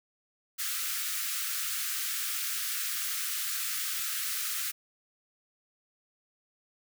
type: high-pass noise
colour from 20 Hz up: white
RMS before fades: -33 dBFS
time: 0.58-4.72 s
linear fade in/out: 20 ms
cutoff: 1200 Hz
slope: 96 dB/octave
effects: none